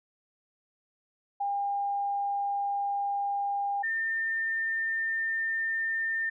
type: tone pair in turn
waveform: sine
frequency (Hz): 804 / 1804.9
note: G5 / A6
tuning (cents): +44 / +44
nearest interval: octave + major second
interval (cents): 1400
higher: second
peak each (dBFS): -27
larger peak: neither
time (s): 1.4-3.83 / 3.83-6.3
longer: second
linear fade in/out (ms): 10
effects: none